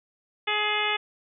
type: harmonic tone with a mistuned harmonic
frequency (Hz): 420.6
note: G#4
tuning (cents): +22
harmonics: 1 / 2 / 3 / 4 / 5 / 6 / 7 / 8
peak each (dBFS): -34 / -31 / -32 / -34 / -29 / -31 / -31 / -33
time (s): 0.47-0.97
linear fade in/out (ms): 10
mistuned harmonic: 8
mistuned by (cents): +42
effects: none